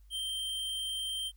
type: tone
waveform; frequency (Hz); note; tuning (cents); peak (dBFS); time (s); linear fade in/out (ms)
square; 3145; G7; +5; -34; 0.1-1.32; 50
effects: added 50 Hz sine -54 dBFS peak until 1.36 s + white hiss -75 dBFS RMS until 1.36 s